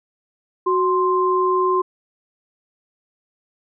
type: tone pair together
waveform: sine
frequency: 370 / 1046.5 Hz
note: F#4 / C6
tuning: 0 / 0 cents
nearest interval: octave + tritone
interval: 1800 cents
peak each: -18 dBFS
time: 0.66-1.82 s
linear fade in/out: 10 ms
effects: none